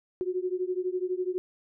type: beating tone pair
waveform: sine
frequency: 361 / 373 Hz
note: F#4 / F#4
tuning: -43 / +14 cents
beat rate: 12 Hz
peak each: -30 / -31 dBFS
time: 0.21-1.38 s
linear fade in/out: 0 ms
effects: none